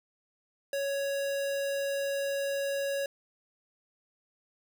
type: tone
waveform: square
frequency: 556 Hz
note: C#5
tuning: 5 cents sharp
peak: -30 dBFS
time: 0.73-3.06 s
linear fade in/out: 2 ms
effects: none